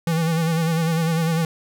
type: tone with vibrato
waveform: square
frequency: 163.9 Hz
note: E3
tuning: 10 cents flat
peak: -19 dBFS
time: 0.07-1.45 s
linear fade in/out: 2 ms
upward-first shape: sine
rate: 10 Hz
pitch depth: 53 cents each way
effects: none